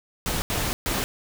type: noise bursts at uneven times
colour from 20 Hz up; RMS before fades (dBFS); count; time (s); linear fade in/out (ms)
pink; -26; 3; 0.26-0.42 / 0.5-0.73 / 0.86-1.04; 0
effects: none